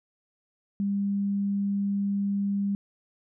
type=tone; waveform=sine; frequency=200 Hz; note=G3; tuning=35 cents sharp; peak=-24 dBFS; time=0.8-2.75 s; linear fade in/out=0 ms; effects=none